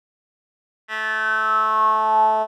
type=tone with band-pass filter sweep; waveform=10% pulse; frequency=217.9 Hz; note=A3; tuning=17 cents flat; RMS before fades=-19 dBFS; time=0.88-2.47 s; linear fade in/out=50 ms; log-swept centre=2000 to 740 Hz; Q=9.5; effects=none